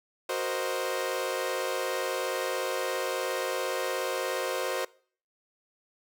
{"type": "chord", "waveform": "sawtooth", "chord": "C half-diminished seventh", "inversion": "second", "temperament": "equal", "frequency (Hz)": [370, 466.2, 523.3, 622.3], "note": ["Gb4", "Bb4", "C5", "Eb5"], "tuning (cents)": [0, 0, 0, 0], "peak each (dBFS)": [-31, -32, -28, -33], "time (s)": [0.29, 4.85], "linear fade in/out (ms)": 5, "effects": ["noise-tail reverb RT60 0.5 s tail -23 dB re dry"]}